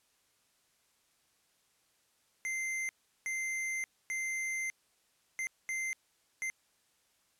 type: tone bursts at uneven times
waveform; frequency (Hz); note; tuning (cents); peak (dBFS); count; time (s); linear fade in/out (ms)
square; 2082; C7; -9; -34; 6; 2.45-2.89 / 3.26-3.84 / 4.1-4.7 / 5.39-5.47 / 5.69-5.93 / 6.42-6.5; 0
effects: white hiss -72 dBFS RMS until 7.39 s + low-pass 11000 Hz 12 dB/octave